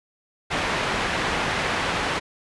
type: low-pass noise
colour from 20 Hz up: white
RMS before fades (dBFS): -25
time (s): 0.5-2.2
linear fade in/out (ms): 20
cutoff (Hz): 2100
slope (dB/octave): 12
effects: resampled to 24000 Hz